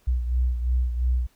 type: beating tone pair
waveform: sine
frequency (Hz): 61.4 / 64.3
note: B1 / C2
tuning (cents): -9 / -30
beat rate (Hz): 2.9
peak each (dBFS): -21 / -29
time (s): 0.07-1.27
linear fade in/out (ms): 10
effects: pink hiss -63 dBFS RMS until 1.35 s